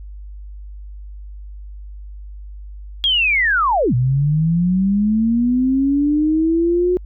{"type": "linear two-way sweep", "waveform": "sine", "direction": "down then up", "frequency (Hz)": [3322, 120, 364.9], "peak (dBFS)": -13, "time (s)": [3.04, 6.97], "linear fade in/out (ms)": 0, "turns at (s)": 3.94, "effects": ["added 50 Hz sine -31 dBFS peak until 7.05 s"]}